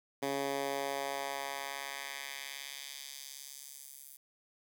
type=tone with high-pass filter sweep; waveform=10% pulse; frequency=138.8 Hz; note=C#3; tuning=3 cents sharp; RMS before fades=-40 dBFS; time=0.22-4.17 s; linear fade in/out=10 ms; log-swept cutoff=280 to 11000 Hz; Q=1; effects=10-bit